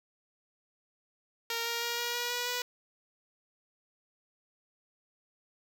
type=tone with pitch steps; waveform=5% pulse; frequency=463.8 / 468.1 / 472.5 / 476.8 / 481.3 / 485.7 / 490.2 Hz; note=A#4 / A#4 / A#4 / A#4 / B4 / B4 / B4; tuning=-9 / +7 / +23 / +39 / -45 / -29 / -13 cents; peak=-20 dBFS; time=1.5-2.62 s; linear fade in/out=2 ms; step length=160 ms; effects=none